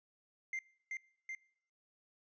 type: tone with echo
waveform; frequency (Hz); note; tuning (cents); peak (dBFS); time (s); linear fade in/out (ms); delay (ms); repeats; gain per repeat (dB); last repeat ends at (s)
triangle; 2093; C7; 0; -35; 0.53-0.59; 2; 380; 2; -2; 1.35
effects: noise-tail reverb RT60 0.6 s tail -21 dB re dry + resampled to 16000 Hz